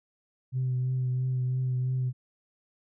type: tone with vibrato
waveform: sine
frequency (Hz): 127.8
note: C3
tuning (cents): -40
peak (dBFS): -24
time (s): 0.52-2.13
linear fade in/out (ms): 50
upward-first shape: triangle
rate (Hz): 3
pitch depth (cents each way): 25
effects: tanh soft clip ceiling -22 dBFS